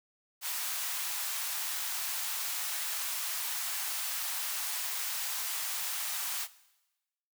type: high-pass noise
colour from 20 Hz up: white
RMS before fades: -35 dBFS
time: 0.41-6.48 s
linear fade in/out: 50 ms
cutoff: 760 Hz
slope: 24 dB/octave
effects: noise-tail reverb RT60 1.0 s tail -18 dB re dry